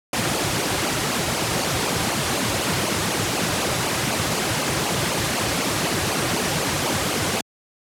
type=noise with flanger; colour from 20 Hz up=pink; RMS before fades=-22 dBFS; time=0.13-7.41 s; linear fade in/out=2 ms; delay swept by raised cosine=0.53 to 4.63 ms; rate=4 Hz; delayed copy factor=-0.7; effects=high-pass 100 Hz 12 dB/octave + low-pass 11000 Hz 12 dB/octave